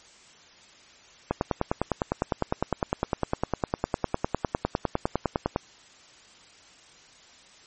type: click train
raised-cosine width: 1 ms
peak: -9 dBFS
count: 43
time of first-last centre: 1.31-5.561 s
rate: 9.88 Hz
effects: white hiss -53 dBFS RMS until 7.66 s + MP3 32 kbps

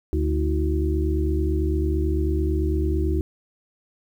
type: harmonic tone with a mistuned harmonic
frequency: 73.9 Hz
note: D2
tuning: 11 cents sharp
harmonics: 1 / 2 / 3 / 4 / 5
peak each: -21 / -34 / -36 / -27 / -28 dBFS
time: 0.13-3.21 s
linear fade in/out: 0 ms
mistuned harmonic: 4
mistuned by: +140 cents
effects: 9-bit

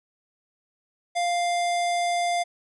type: tone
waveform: square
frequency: 698.5 Hz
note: F5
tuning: in tune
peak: -23 dBFS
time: 1.15-2.44 s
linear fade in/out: 20 ms
effects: resampled to 24000 Hz

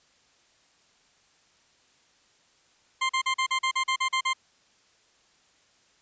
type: tone bursts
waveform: 20% pulse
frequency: 1050 Hz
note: C6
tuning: 6 cents sharp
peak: -18 dBFS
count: 11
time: 3.01-4.334 s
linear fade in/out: 10 ms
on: 84 ms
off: 40 ms
effects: white hiss -63 dBFS RMS until 6.01 s + resampled to 16000 Hz

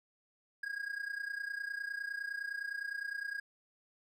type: tone with amplitude modulation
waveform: triangle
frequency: 1635 Hz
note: G#6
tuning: 28 cents flat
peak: -32 dBFS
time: 0.63-3.4 s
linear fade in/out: 5 ms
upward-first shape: sine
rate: 29.8 Hz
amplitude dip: 80%
effects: none

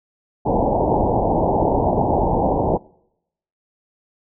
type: low-pass noise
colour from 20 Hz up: white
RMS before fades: -18 dBFS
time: 0.45-2.78 s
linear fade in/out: 20 ms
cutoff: 920 Hz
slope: 96 dB/octave
effects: noise-tail reverb RT60 0.8 s tail -25 dB re dry

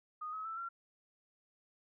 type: tone with pitch steps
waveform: sine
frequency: 1238 / 1280.2 / 1323.8 / 1368.9 Hz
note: D#6 / D#6 / E6 / F6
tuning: -9 / +49 / +7 / -35 cents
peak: -39 dBFS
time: 0.21-0.69 s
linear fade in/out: 10 ms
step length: 120 ms
effects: none

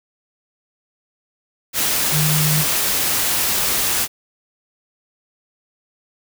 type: tone in noise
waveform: sine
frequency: 152.5 Hz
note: D#3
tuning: 34 cents flat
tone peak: -17 dBFS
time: 2.11-2.65 s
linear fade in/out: 50 ms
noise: white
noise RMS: -19 dBFS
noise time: 1.73-4.08 s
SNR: -1 dB
effects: none

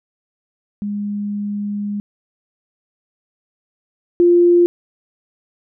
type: tone pair in turn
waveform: sine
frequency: 205.1 / 348.5 Hz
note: G#3 / F4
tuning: -21 / -4 cents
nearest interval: major sixth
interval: 917 cents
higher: second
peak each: -20 / -8 dBFS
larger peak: second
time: 0.82-2 / 4.2-4.66 s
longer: first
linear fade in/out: 0 ms
effects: none

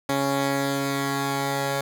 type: tone pair together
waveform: 10% pulse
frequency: 138.79 / 277.3 Hz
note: C#3 / C#4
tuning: +2 / +1 cents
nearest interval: octave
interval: 1199 cents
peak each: -18 dBFS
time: 0.09-1.81 s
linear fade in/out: 2 ms
effects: none

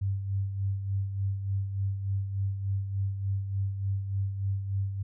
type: tone with tremolo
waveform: sine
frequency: 98 Hz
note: G2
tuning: in tune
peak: -25 dBFS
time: 0.01-5.03 s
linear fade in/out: 10 ms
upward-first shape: sine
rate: 3.4 Hz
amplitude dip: 55%
effects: none

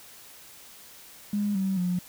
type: tone with pitch steps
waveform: triangle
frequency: 205.7 / 191.92 / 179.07 Hz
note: G#3 / G3 / F3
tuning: -16 / -36 / +44 cents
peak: -20 dBFS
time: 1.33-1.99 s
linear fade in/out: 5 ms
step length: 220 ms
effects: tanh soft clip ceiling -22 dBFS + white hiss -49 dBFS RMS until 2.08 s

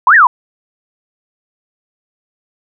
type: exponential two-way sweep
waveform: sine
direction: up then down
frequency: 929 to 1935 to 929 Hz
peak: -3 dBFS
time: 0.07-0.27 s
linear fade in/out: 2 ms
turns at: 0.15 s
effects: none

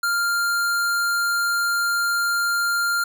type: tone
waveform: square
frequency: 1396.9 Hz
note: F6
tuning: in tune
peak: -20 dBFS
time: 0.03-3.04 s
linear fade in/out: 5 ms
effects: none

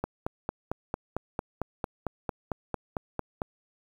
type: click train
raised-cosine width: 1 ms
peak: -15 dBFS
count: 16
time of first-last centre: 0.04-3.418 s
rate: 4.44 Hz
effects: 8-bit

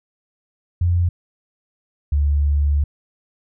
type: tone pair in turn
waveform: sine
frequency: 87.31 / 72.31 Hz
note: F2 / D2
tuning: 0 / -26 cents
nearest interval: minor third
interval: 326 cents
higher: first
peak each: -14 dBFS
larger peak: neither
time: 0.81-1.09 / 2.12-2.84 s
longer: second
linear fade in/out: 5 ms
effects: none

